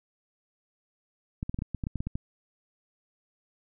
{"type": "clicks", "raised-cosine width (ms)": 5, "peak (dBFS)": -19, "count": 12, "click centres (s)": [1.429, 1.495, 1.544, 1.589, 1.621, 1.747, 1.838, 1.869, 1.957, 2.005, 2.07, 2.155], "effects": []}